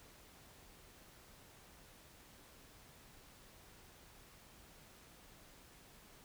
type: silence
effects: pink hiss -61 dBFS RMS until 6.24 s

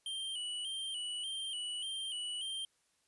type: tone with vibrato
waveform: square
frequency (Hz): 3053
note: G7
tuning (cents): -46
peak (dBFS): -38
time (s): 0.06-2.65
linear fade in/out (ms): 2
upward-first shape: square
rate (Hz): 1.7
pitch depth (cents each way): 60
effects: white hiss -75 dBFS RMS until 3.07 s + resampled to 24000 Hz

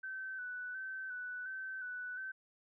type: tone with vibrato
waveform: sine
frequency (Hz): 1513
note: F#6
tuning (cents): +38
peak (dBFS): -40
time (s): 0.03-2.32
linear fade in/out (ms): 10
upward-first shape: square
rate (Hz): 1.4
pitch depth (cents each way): 30
effects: none

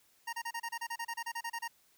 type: tone bursts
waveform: 25% pulse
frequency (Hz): 929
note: A#5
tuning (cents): -6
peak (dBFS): -32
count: 16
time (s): 0.27-1.68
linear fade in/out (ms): 10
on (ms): 60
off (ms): 30
effects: white hiss -68 dBFS RMS until 1.97 s

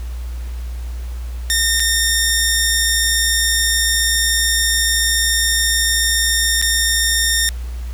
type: tone with dropouts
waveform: 10% pulse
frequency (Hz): 1827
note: A#6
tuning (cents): -35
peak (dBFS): -5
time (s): 1.5-7.49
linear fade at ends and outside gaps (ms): 0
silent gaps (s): 1.797-1.802 / 6.615-6.624
effects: added 60 Hz sine -23 dBFS peak until 7.93 s + pink hiss -43 dBFS RMS until 7.93 s

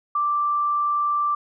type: tone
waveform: sine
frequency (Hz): 1174.7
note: D6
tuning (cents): 0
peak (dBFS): -19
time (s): 0.15-1.35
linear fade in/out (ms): 5
effects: none

